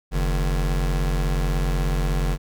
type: tone pair together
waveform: square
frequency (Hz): 45.31 / 152.4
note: F#1 / D#3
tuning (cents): -36 / -36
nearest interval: octave + major sixth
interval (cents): 2100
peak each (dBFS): -21 / -29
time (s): 0.11-2.38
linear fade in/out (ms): 50
effects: none